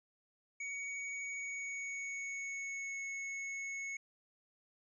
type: tone with pitch glide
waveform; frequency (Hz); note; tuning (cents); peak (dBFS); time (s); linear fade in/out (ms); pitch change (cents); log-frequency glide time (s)
square; 2244 to 2198; C#7 to C#7; +21 to -15; -40; 0.6-3.97; 5; -36; 1.31-3.05
effects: resampled to 22050 Hz + 13-bit